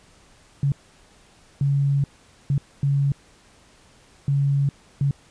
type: tone bursts at uneven times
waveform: sine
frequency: 140.1 Hz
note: C#3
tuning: 19 cents sharp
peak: -17 dBFS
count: 6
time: 0.63-0.72 / 1.61-2.04 / 2.5-2.58 / 2.83-3.12 / 4.28-4.69 / 5.01-5.11 s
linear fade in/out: 2 ms
effects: pink hiss -54 dBFS RMS until 5.3 s + resampled to 22050 Hz